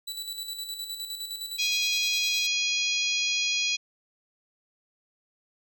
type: tone with tremolo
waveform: sawtooth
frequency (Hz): 3951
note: B7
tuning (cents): 0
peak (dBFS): -29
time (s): 0.07-2.47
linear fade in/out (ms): 10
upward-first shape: square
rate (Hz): 9.7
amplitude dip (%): 50
type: harmonic tone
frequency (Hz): 826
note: G#5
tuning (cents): -10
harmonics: 3 / 4 / 5 / 6 / 7 / 8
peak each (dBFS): -28 / -30 / -32 / -34 / -35 / -36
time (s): 1.58-3.77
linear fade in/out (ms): 20
effects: none